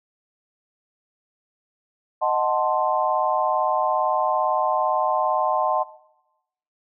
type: chord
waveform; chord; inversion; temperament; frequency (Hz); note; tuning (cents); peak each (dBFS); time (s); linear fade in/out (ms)
sine; D# diminished seventh; none; equal; 622.3 / 740 / 880 / 1046.5; D#5 / F#5 / A5 / C6; 0 / 0 / 0 / 0; -24; 2.21-5.84; 20
effects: noise-tail reverb RT60 0.9 s tail -18 dB re dry